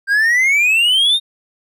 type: exponential sweep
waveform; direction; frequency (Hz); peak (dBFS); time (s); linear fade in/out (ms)
triangle; up; 1577 to 3729; -9; 0.07-1.2; 50
effects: none